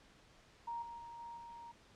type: tone with level steps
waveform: sine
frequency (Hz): 936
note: A#5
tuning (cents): +7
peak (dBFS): -39 / -46 / -48 / -46 / -49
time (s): 0.67-1.72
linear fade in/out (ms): 10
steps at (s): 0.82 / 0.98 / 1.19 / 1.37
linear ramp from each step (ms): 5
effects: pink hiss -64 dBFS RMS until 1.95 s + low-pass 6000 Hz 12 dB/octave